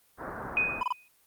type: low-pass noise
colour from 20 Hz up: white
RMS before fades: -38 dBFS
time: 0.17-0.84 s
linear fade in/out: 50 ms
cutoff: 1600 Hz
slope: 48 dB/octave
type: tone with exponential decay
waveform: sine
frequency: 2496 Hz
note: D#7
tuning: 5 cents sharp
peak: -20 dBFS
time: 0.57-1.08 s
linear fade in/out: 1 ms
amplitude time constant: 110 ms
type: tone bursts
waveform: triangle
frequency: 996 Hz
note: B5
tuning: 14 cents sharp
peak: -23 dBFS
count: 3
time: 0.81-0.925 s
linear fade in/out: 2 ms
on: 21 ms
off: 26 ms
effects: white hiss -65 dBFS RMS until 1.26 s + Opus 32 kbps